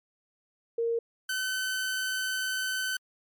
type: tone pair in turn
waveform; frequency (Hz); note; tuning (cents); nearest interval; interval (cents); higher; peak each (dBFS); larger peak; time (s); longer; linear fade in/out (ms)
sine / sawtooth; 463.4 / 1522.2; A#4 / F#6; -10 / +49; octave + major sixth; 2059; second; -25; neither; 0.78-0.99 / 1.29-2.97; second; 5
effects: MP3 96 kbps